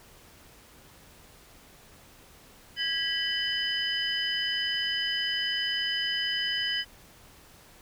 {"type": "tone cluster", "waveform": "sine", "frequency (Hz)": [1646, 1953, 3021, 5000], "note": ["G#6", "B6", "F#7", "D#8"], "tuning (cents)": [-16, -20, 35, 8], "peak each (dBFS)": [-34, -34, -29, -35], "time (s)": [2.76, 6.85], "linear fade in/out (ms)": 50, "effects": ["pink hiss -54 dBFS RMS until 7.81 s"]}